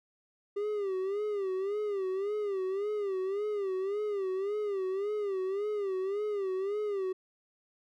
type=tone with vibrato; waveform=triangle; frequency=397.8 Hz; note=G4; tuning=25 cents sharp; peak=-28 dBFS; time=0.56-7.13 s; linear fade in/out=10 ms; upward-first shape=sine; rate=1.8 Hz; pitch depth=110 cents each way; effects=none